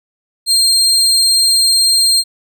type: tone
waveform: 30% pulse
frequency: 4194 Hz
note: C8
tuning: 3 cents sharp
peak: -6 dBFS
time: 0.46-2.24 s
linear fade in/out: 50 ms
effects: none

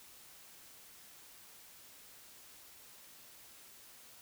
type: silence
effects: white hiss -57 dBFS RMS until 4.21 s

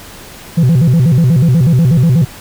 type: tone with vibrato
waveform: sine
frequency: 145.2 Hz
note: D3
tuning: 19 cents flat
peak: -3 dBFS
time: 0.57-2.25 s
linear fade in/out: 10 ms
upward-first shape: square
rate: 8.2 Hz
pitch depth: 250 cents each way
effects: tanh soft clip ceiling -5 dBFS + pink hiss -33 dBFS RMS until 2.4 s

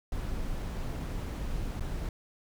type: noise with dropouts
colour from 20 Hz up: brown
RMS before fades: -34 dBFS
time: 0.12-2.09 s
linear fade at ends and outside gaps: 2 ms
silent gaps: 1.797-1.806 s
effects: none

